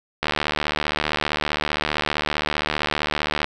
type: click train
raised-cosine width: 0.3 ms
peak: -5 dBFS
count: 243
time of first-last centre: 0.23-3.444 s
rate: 75.3 Hz
effects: none